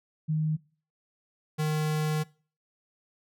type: tone pair in turn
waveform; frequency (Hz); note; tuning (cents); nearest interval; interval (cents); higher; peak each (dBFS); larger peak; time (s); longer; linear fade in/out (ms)
sine / square; 155.56 / 153.86; D#3 / D#3; 0 / -19; unison; 19; first; -24 / -26; first; 0.28-0.57 / 1.58-2.24; second; 20
effects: noise-tail reverb RT60 0.4 s tail -22 dB re dry